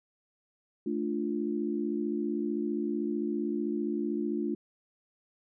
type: chord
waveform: sine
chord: D minor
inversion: second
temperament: equal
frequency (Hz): 220 / 293.7 / 349.2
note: A3 / D4 / F4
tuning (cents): 0 / 0 / 0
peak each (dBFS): -33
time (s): 0.86-4.55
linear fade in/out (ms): 5
effects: none